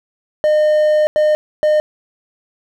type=tone bursts at uneven times; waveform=triangle; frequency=609 Hz; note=D#5; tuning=37 cents flat; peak=-8 dBFS; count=3; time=0.44-1.07 / 1.16-1.35 / 1.63-1.8 s; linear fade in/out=0 ms; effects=none